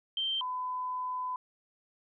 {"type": "tone pair in turn", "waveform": "sine", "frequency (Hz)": [3136, 1006.8], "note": ["G7", "B5"], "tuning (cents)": [0, 33], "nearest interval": "octave + minor sixth", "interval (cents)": 1967, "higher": "first", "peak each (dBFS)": [-29, -32], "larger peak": "first", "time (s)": [[0.17, 0.41], [0.41, 1.36]], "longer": "second", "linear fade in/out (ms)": 2, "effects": []}